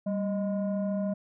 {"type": "tone pair together", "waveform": "sine", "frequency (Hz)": [196, 621.8], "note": ["G3", "D#5"], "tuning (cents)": [0, -1], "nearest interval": "octave + minor sixth", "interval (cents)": 1999, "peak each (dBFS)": [-26, -30], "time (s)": [0.06, 1.14], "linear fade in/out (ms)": 10, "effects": ["tanh soft clip ceiling -24 dBFS"]}